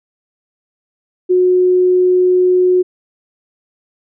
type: tone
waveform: sine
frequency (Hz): 364.5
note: F#4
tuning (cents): -26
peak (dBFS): -8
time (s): 1.29-2.83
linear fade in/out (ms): 20
effects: none